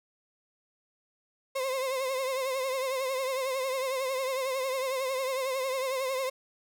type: tone with vibrato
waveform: 35% pulse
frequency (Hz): 526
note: C5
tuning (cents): +9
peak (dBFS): -27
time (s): 1.55-6.3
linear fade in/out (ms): 10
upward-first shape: triangle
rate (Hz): 11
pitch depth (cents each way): 76
effects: none